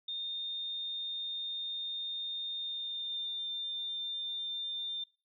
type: tone with pitch glide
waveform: sine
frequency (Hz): 3646 to 3598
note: A#7 to A7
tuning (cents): -39 to +38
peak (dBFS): -35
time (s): 0.08-5.04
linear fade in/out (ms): 5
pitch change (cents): -23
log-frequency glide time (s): 2.57-3.35
effects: noise-tail reverb RT60 0.3 s tail -18 dB re dry